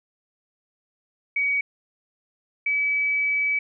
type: tone pair in turn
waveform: sine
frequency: 2261 / 2289 Hz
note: C#7 / D7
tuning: +34 / -45 cents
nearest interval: unison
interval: 21 cents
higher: second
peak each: -20 dBFS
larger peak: neither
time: 1.36-1.61 / 2.66-3.59 s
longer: second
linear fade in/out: 5 ms
effects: none